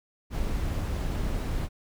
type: noise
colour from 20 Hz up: brown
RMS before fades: -29 dBFS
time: 0.3-1.69 s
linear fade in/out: 50 ms
effects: none